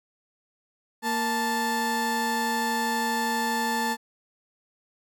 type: tone pair together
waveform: 30% pulse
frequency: 233.1 / 880 Hz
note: A#3 / A5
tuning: 0 / 0 cents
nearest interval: octave + major seventh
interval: 2300 cents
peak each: -27 / -23 dBFS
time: 1.02-3.97 s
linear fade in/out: 50 ms
effects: none